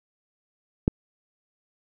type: click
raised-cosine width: 3 ms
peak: -6 dBFS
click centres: 0.879 s
effects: none